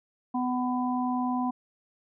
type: harmonic tone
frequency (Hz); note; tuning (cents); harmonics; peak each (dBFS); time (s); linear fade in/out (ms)
250.1; B3; +22; 1 / 3 / 4; -27 / -32 / -33; 0.34-1.51; 10
effects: none